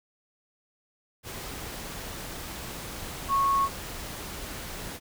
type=tone in noise; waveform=sine; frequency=1101 Hz; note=C#6; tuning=12 cents flat; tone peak=-21 dBFS; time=3.28-3.69 s; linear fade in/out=50 ms; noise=pink; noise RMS=-38 dBFS; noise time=1.23-5 s; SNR=+14 dB; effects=none